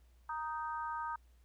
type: harmonic tone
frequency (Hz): 311.1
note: D#4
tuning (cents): 0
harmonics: 3 / 4 / 5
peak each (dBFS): -39 / -41 / -46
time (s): 0.29-1.16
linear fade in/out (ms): 5
effects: added 60 Hz sine -61 dBFS peak until 1.44 s + pink hiss -75 dBFS RMS until 1.44 s